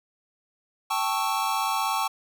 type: chord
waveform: square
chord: A dominant seventh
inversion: third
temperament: equal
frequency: 784 / 880 / 1108.7 / 1318.5 Hz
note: G5 / A5 / C#6 / E6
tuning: 0 / 0 / 0 / 0 cents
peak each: -31 / -29 / -29 / -34 dBFS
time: 0.9-2.08 s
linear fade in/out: 10 ms
effects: none